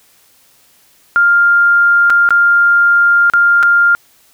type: tone with dropouts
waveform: sine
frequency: 1400 Hz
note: F6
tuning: 4 cents sharp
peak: -6 dBFS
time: 1.16-3.95 s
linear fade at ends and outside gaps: 0 ms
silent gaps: 2.099-2.103 / 2.29-2.306 / 3.299-3.336 / 3.628-3.632 s
effects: white hiss -50 dBFS RMS until 4.33 s